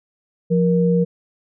sine tone pair together, 174.61 / 471.3 Hz, F3 / A#4, 0 / +19 cents, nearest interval octave + perfect fourth, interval 1719 cents, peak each -15 / -18 dBFS, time 0.5-1.05 s, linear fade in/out 20 ms, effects none

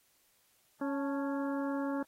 harmonic tone with a mistuned harmonic, 277.2 Hz, C#4, in tune, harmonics 1 / 2 / 3 / 4 / 5 / 6, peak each -33 / -39 / -43 / -45 / -47 / -49 dBFS, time 0.81-2.03 s, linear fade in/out 5 ms, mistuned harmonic 3, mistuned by +77 cents, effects white hiss -70 dBFS RMS until 2.07 s + AAC 48 kbps

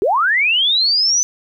sine linear sweep, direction up, 349.2 to 6110 Hz, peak -12 dBFS, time 0.02-1.23 s, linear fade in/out 0 ms, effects 9-bit

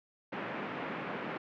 pink band-pass noise, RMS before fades -39 dBFS, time 0.32-1.38 s, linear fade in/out 10 ms, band 170 to 2400 Hz, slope 24 dB/octave, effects none

